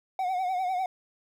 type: tone with vibrato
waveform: triangle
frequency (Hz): 740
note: F#5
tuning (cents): 0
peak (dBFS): -24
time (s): 0.19-0.86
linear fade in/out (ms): 2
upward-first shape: triangle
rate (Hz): 10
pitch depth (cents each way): 82
effects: 10-bit